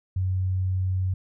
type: tone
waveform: sine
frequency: 93.2 Hz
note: F#2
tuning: 13 cents sharp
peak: -22 dBFS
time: 0.16-1.14 s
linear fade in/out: 5 ms
effects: none